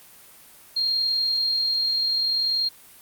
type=tone with amplitude modulation; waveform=sine; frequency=4220 Hz; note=C8; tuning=14 cents sharp; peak=-19 dBFS; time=0.76-2.69 s; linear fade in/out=10 ms; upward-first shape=sine; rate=40.5 Hz; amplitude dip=30%; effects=white hiss -49 dBFS RMS until 3.01 s + Opus 32 kbps